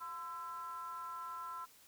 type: ring-modulated tone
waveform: triangle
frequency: 155.5 Hz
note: D#3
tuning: 1 cent flat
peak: -37 dBFS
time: 0-1.66 s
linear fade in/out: 20 ms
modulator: 1180 Hz
effects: white hiss -63 dBFS RMS until 1.87 s